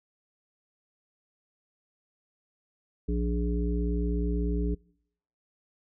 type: harmonic tone with a mistuned harmonic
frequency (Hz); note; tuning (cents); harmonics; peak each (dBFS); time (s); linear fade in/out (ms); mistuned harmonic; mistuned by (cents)
58.27; A#1; 0; 1 / 3 / 5 / 7; -27 / -32 / -34 / -35; 3.08-4.75; 10; 7; +37
effects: noise-tail reverb RT60 0.7 s tail -26 dB re dry